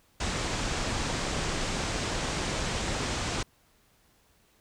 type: low-pass noise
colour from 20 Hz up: pink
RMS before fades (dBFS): -31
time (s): 0.2-3.43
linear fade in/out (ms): 5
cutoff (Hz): 8300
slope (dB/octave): 48
effects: pink hiss -65 dBFS RMS until 4.6 s